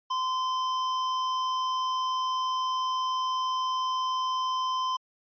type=tone; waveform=square; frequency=1031 Hz; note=C6; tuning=26 cents flat; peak=-27 dBFS; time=0.1-4.97 s; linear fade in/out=10 ms; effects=resampled to 11025 Hz